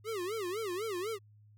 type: tone with vibrato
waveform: square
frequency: 398.2 Hz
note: G4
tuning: 27 cents sharp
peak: -35 dBFS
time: 0.04-1.19 s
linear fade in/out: 50 ms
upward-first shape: sine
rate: 4 Hz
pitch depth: 230 cents each way
effects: added 105 Hz sine -57 dBFS peak until 1.57 s